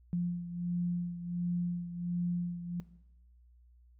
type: beating tone pair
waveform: sine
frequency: 174.61 / 176.01 Hz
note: F3 / F3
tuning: 0 / +14 cents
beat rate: 1.4 Hz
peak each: -32 / -38 dBFS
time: 0.13-2.8 s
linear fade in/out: 0 ms
effects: noise-tail reverb RT60 0.9 s tail -18 dB re dry + added 60 Hz sine -58 dBFS peak until 3.99 s